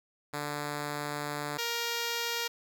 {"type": "tone pair in turn", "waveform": "5% pulse", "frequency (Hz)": [146.83, 468.9], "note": ["D3", "A#4"], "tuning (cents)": [0, 10], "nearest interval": "octave + minor sixth", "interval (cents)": 2010, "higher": "second", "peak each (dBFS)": [-22, -19], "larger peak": "second", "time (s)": [[0.33, 1.58], [1.58, 2.48]], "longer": "first", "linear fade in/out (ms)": 10, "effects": []}